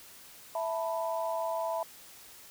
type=chord; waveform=sine; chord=E suspended fourth; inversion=none; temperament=equal with one note detuned; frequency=659.3 / 887.1 / 987.8 Hz; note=E5 / A5 / B5; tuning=0 / +14 / 0 cents; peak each=-32 / -37 / -36 dBFS; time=0.55-1.83 s; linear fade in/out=2 ms; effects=white hiss -52 dBFS RMS until 2.5 s